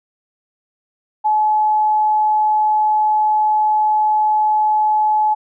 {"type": "tone", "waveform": "sine", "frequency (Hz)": 855, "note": "A5", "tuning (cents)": -50, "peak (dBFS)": -12, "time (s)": [1.24, 5.35], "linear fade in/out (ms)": 20, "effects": []}